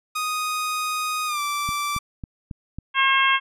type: tone with pitch glide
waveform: sawtooth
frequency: 1244.5 to 1167.9 Hz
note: D#6 to D6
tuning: 0 to -10 cents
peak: -20 dBFS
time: 0.15-1.99 s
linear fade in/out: 10 ms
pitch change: -110 cents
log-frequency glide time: 1.26-1.4 s
type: click train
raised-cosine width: 5 ms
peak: -20 dBFS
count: 5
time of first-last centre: 1.69-2.786 s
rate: 3.65 Hz
type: harmonic tone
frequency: 538 Hz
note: C5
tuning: 48 cents sharp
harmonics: 2 / 3 / 4 / 5 / 6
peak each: -20 / -22 / -23 / -24 / -25 dBFS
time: 2.94-3.4 s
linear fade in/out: 50 ms
effects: resampled to 32000 Hz